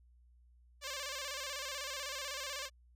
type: tone with vibrato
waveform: 5% pulse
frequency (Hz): 554.4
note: C#5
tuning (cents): 0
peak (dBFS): -28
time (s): 0.81-2.7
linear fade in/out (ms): 50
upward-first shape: square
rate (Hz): 16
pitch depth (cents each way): 80
effects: added 60 Hz sine -61 dBFS peak until 2.95 s + resampled to 32000 Hz